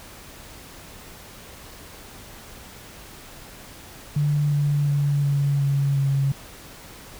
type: tone with pitch steps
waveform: sine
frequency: 146.83 / 144.98 / 143.15 / 141.34 / 139.55 / 137.79 Hz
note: D3 / D3 / D3 / C#3 / C#3 / C#3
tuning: 0 / -22 / -44 / +34 / +12 / -10 cents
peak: -18 dBFS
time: 4.16-6.32 s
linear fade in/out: 5 ms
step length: 360 ms
effects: pink hiss -43 dBFS RMS until 7.19 s